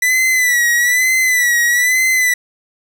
45% pulse tone with vibrato, 1975.5 Hz, B6, in tune, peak -11 dBFS, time 0.02-2.34 s, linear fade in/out 5 ms, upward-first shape sine, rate 1.1 Hz, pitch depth 68 cents each way, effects none

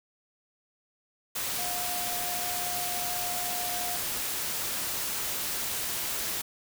sine tone in noise, 713 Hz, F5, 36 cents sharp, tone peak -36 dBFS, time 1.58-3.97 s, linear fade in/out 10 ms, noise white, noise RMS -32 dBFS, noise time 1.35-6.42 s, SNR -7 dB, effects none

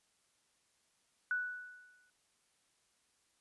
sine tone with exponential decay, 1480 Hz, F#6, in tune, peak -30 dBFS, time 1.31-2.1 s, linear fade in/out 1 ms, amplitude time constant 170 ms, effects white hiss -75 dBFS RMS until 3.4 s + resampled to 24000 Hz

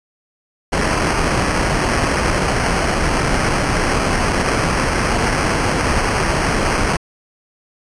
pink noise with sample-and-hold, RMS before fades -17 dBFS, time 0.72-6.97 s, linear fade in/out 10 ms, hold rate 3675 Hz, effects resampled to 22050 Hz

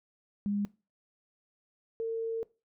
sine tone pair in turn, 203.6 / 453.4 Hz, G#3 / A#4, -34 / -48 cents, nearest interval octave + major second, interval 1386 cents, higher second, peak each -28 / -30 dBFS, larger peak first, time 0.46-0.65 / 2-2.43 s, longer second, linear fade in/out 0 ms, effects noise-tail reverb RT60 0.3 s tail -21 dB re dry

